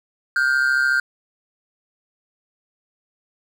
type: tone pair together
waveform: triangle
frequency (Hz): 1425 / 1558.9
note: F6 / G6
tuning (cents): +34 / -10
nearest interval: major second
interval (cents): 156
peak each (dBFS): -17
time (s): 0.36-1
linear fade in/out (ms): 2
effects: none